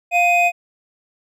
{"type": "tone pair together", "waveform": "triangle", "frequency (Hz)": [701.1, 2500], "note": ["F5", "D#7"], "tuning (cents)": [7, 8], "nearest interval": "octave + minor seventh", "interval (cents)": 2201, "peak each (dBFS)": [-13, -14], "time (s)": [0.11, 0.52], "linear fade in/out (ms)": 50, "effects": []}